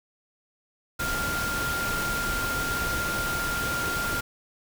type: tone in noise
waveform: sine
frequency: 1396.9 Hz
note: F6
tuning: in tune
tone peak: -28 dBFS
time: 0.99-4.21 s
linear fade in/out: 10 ms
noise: pink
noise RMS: -31 dBFS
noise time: 0.99-4.21 s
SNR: 0 dB
effects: none